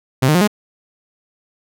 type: tone with pitch steps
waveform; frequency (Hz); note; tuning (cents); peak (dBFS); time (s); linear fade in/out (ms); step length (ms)
sawtooth; 130.81 / 152.89 / 178.69 / 208.9; C3 / D#3 / F3 / G#3; 0 / -30 / +40 / +10; -7; 0.22-0.476; 10; 64
effects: none